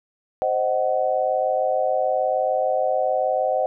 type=chord; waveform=sine; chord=C diminished; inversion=none; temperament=equal with one note detuned; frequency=523.3 / 622.3 / 749 Hz; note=C5 / Eb5 / Gb5; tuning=0 / 0 / +21 cents; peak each=-23 dBFS; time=0.42-3.66 s; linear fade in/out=0 ms; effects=none